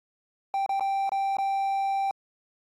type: tone with dropouts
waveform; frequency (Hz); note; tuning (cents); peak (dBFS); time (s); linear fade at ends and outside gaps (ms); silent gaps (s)
triangle; 784; G5; 0; -22; 0.54-2.11; 1; 0.662-0.693 / 0.797-0.807 / 1.093-1.119 / 1.369-1.385
effects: AAC 64 kbps